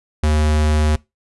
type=tone; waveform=square; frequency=76.2 Hz; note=D#2; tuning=36 cents flat; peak=-14 dBFS; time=0.23-0.96 s; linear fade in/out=5 ms; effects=noise-tail reverb RT60 0.2 s tail -21 dB re dry + resampled to 24000 Hz